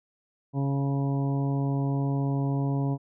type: harmonic tone with a mistuned harmonic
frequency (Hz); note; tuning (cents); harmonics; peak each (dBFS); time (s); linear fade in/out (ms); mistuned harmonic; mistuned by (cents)
138.59; C#3; 0; 1 / 2 / 3 / 4 / 5 / 6 / 7; -25 / -30 / -38 / -42 / -40 / -45 / -42; 0.53-2.98; 50; 6; +25
effects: none